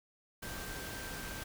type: tone in noise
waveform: sine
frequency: 1568 Hz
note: G6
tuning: in tune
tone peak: -48 dBFS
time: 0.42-1.44 s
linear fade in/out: 10 ms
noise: pink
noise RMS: -43 dBFS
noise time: 0.42-1.44 s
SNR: -8 dB
effects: none